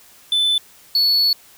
triangle tone pair in turn, 3512 / 4417 Hz, A7 / C#8, -4 / -7 cents, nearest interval major third, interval 397 cents, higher second, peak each -13 / -12 dBFS, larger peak second, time 0.32-0.58 / 0.95-1.33 s, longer second, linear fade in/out 2 ms, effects white hiss -48 dBFS RMS until 1.57 s

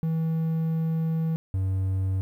triangle tone pair in turn, 161.8 / 95.02 Hz, E3 / F#2, -32 / +47 cents, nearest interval major sixth, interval 921 cents, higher first, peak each -21 dBFS, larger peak neither, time 0.03-1.36 / 1.54-2.21 s, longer first, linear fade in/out 0 ms, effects 10-bit

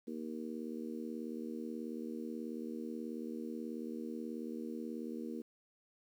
harmonic tone, 78.4 Hz, D#2, 14 cents sharp, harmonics 3 / 4 / 5 / 6, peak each -42 / -45 / -48 / -49 dBFS, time 0.07-5.42 s, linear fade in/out 10 ms, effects 11-bit

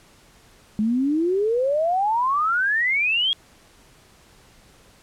sine exponential sweep, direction up, 207.7 to 3322 Hz, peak -18 dBFS, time 0.79-3.33 s, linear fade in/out 0 ms, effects pink hiss -53 dBFS RMS until 5.02 s + low-pass 11000 Hz 12 dB/octave

